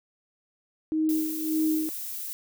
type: tone with tremolo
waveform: sine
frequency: 313.7 Hz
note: D#4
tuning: 14 cents sharp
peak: -21 dBFS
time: 0.92-1.89 s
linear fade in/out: 0 ms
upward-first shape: sine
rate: 1.7 Hz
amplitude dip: 70%
type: noise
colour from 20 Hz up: violet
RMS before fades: -35 dBFS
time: 1.09-2.33 s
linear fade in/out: 0 ms
effects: none